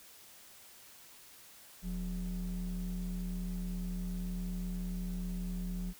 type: ring-modulated tone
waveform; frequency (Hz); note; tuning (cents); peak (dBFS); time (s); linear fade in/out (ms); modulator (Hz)
triangle; 110; A2; 0; -29; 1.82-5.94; 50; 70.3
effects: tanh soft clip ceiling -26 dBFS + white hiss -56 dBFS RMS until 5.99 s